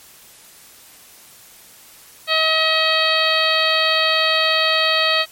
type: harmonic tone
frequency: 637 Hz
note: D#5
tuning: 41 cents sharp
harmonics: 1 / 2 / 3 / 4 / 5 / 6 / 7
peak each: -22 / -22 / -22 / -22 / -22 / -22 / -22 dBFS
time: 2.27-5.26 s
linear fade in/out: 50 ms
effects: white hiss -45 dBFS RMS until 5.31 s + MP3 64 kbps